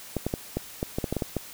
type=clicks; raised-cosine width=2 ms; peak=-13 dBFS; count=11; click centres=0.167 / 0.266 / 0.339 / 0.57 / 0.829 / 0.985 / 1.042 / 1.126 / 1.167 / 1.222 / 1.367 s; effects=white hiss -44 dBFS RMS until 1.53 s